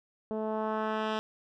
10% pulse tone with low-pass filter sweep, 217.2 Hz, A3, 22 cents flat, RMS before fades -32 dBFS, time 0.31-1.19 s, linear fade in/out 0 ms, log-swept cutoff 490 to 3600 Hz, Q 1.1, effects none

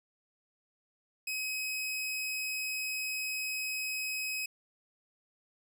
sawtooth tone, 2540 Hz, D#7, 35 cents sharp, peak -30 dBFS, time 1.27-4.46 s, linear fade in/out 5 ms, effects none

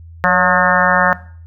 harmonic tone with a mistuned harmonic, 180.4 Hz, F#3, 44 cents flat, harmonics 1 / 3 / 4 / 5 / 6 / 7 / 8 / 9 / 10, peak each -19 / -19 / -19 / -19 / -19 / -19 / -19 / -19 / -19 dBFS, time 0.24-1.13 s, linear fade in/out 0 ms, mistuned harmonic 3, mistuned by +57 cents, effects noise-tail reverb RT60 0.5 s tail -18 dB re dry + added 83 Hz sine -34 dBFS peak until 1.46 s

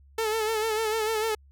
sawtooth tone with vibrato, 438.5 Hz, A4, 6 cents flat, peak -21 dBFS, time 0.18-1.35 s, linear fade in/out 5 ms, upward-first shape sine, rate 6.7 Hz, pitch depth 53 cents each way, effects added 69 Hz sine -52 dBFS peak until 1.51 s

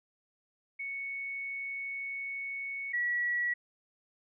sine tone pair in turn, 2217 / 1932.4 Hz, C#7 / B6, 0 / -38 cents, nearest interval major second, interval 238 cents, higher first, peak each -35 / -28 dBFS, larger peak second, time 0.79-2.93 / 2.93-3.54 s, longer first, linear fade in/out 10 ms, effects none

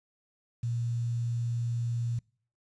sine tone with quantisation, 118.2 Hz, A#2, 24 cents sharp, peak -28 dBFS, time 0.63-2.19 s, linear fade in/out 5 ms, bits 9, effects noise-tail reverb RT60 0.5 s tail -26 dB re dry + resampled to 22050 Hz

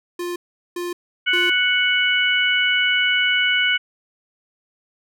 square tone bursts, 350.9 Hz, F4, 8 cents sharp, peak -25 dBFS, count 3, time 0.19-1.5 s, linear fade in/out 5 ms, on 170 ms, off 400 ms
harmonic tone, 740 Hz, F#5, in tune, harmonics 2 / 3 / 4, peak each -20 / -20 / -20 dBFS, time 1.26-3.78 s, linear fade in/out 20 ms
effects none

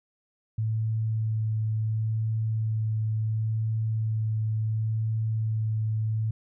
sine tone with vibrato, 110 Hz, A2, in tune, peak -24 dBFS, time 0.58-6.31 s, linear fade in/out 5 ms, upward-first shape sine, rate 0.71 Hz, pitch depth 11 cents each way, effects none

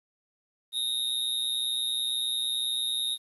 square tone with amplitude modulation, 3729 Hz, A#7, in tune, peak -24 dBFS, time 0.72-3.18 s, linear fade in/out 50 ms, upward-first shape sine, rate 120 Hz, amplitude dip 85%, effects resampled to 32000 Hz + 10-bit

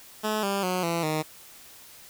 10% pulse tone with pitch steps, 214.8 / 198.11 / 182.72 / 168.53 / 155.44 Hz, A3 / G3 / F#3 / E3 / D#3, -41 / +19 / -21 / +39 / -1 cents, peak -17 dBFS, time 0.23-1.23 s, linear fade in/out 20 ms, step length 200 ms, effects white hiss -49 dBFS RMS until 2.09 s

